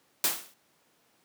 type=noise with exponential decay; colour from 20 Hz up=white; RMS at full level=-22 dBFS; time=0.24-0.54 s; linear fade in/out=2 ms; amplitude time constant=64 ms; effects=pink hiss -67 dBFS RMS until 1.24 s + high-pass 200 Hz 12 dB/octave